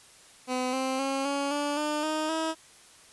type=tone with pitch steps; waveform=15% pulse; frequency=253.9 / 262.6 / 271.5 / 280.7 / 290.3 / 300.2 / 310.4 / 321 Hz; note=B3 / C4 / C#4 / C#4 / D4 / D4 / D#4 / E4; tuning=+48 / +6 / -36 / +22 / -20 / +38 / -4 / -46 cents; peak=-21 dBFS; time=0.47-2.55 s; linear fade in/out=50 ms; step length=260 ms; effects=white hiss -54 dBFS RMS until 3.12 s + resampled to 24000 Hz